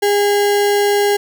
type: tone with sample-and-hold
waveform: sine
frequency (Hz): 408.1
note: G#4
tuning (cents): -30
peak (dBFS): -11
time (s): 0.02-1.17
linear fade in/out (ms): 10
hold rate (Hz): 1225
effects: none